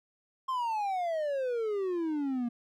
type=exponential sweep; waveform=triangle; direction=down; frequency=1068 to 233.1 Hz; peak=-27 dBFS; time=0.48-2.49 s; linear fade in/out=10 ms; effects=none